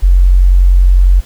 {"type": "tone", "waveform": "sine", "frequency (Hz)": 45.42, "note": "F#1", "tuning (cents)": -31, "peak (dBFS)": -3, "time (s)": [0.02, 1.21], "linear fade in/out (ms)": 20, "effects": ["pink hiss -40 dBFS RMS until 1.25 s"]}